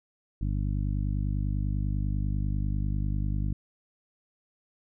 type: harmonic tone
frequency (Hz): 50.1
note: G1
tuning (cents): +38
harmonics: 1 / 2 / 3 / 4 / 5 / 6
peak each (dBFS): -28 / -31 / -35 / -38 / -42 / -44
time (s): 0.41-3.53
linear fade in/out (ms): 5
effects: none